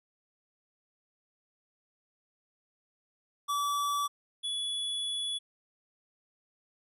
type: tone pair in turn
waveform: square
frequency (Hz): 1152 / 3408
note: D6 / G#7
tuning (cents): -34 / +44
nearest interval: octave + perfect fifth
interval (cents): 1878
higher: second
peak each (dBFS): -29 / -32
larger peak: first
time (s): 3.48-4.08 / 4.43-5.39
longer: second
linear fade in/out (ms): 20
effects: resampled to 32000 Hz